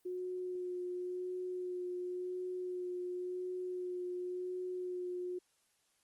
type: tone with vibrato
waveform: sine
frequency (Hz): 362.1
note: F#4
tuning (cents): -37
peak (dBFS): -37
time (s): 0.05-5.39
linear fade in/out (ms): 10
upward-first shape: sine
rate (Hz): 0.93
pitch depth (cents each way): 15
effects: white hiss -75 dBFS RMS until 6.03 s + Opus 32 kbps